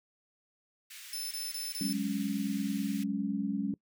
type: high-pass noise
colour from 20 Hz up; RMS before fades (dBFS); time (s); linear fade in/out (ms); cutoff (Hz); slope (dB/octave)
pink; -48; 0.9-3.04; 10; 1900; 24
type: tone bursts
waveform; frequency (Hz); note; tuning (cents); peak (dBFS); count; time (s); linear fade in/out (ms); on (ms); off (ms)
20% pulse; 5274; E8; 0; -30; 4; 1.13-1.928; 2; 180; 26
type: chord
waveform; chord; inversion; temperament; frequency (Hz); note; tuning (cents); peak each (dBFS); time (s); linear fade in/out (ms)
sine; F# suspended second; none; equal with one note detuned; 187.58 / 207.7 / 277.2; F#3 / G#3 / C#4; +24 / 0 / 0; -36 / -33 / -34; 1.81-3.74; 2
effects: noise-tail reverb RT60 0.1 s tail -23 dB re dry